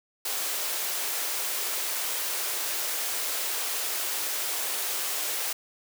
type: high-pass noise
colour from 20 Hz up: white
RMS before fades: -30 dBFS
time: 0.25-5.53 s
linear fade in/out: 5 ms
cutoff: 360 Hz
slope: 24 dB/octave
effects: none